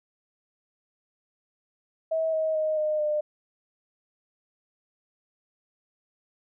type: tone with pitch steps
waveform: sine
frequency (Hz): 644 / 633.3 / 622.8 / 612.4 / 602.3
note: E5 / D#5 / D#5 / D#5 / D5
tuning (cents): -41 / +30 / +2 / -28 / +44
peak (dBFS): -23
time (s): 2.11-3.21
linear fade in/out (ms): 10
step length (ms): 220
effects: none